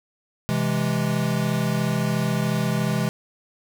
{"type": "chord", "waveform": "square", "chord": "C augmented", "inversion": "none", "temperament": "equal", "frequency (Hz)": [130.81, 164.81, 207.7], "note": ["C3", "E3", "G#3"], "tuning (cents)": [0, 0, 0], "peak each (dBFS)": -26, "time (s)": [0.49, 3.09], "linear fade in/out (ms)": 0, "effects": []}